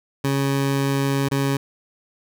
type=tone with dropouts; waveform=20% pulse; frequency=138 Hz; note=C#3; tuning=7 cents flat; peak=-14 dBFS; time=0.24-1.57 s; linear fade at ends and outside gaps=5 ms; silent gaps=1.286-1.313 s; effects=none